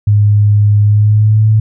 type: tone with pitch glide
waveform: sine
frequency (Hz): 103.83 to 108.8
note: G#2 to A2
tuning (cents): 0 to -19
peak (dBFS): -5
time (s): 0.07-1.6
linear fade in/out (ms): 5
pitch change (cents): +81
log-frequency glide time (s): 0.83-1.48
effects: none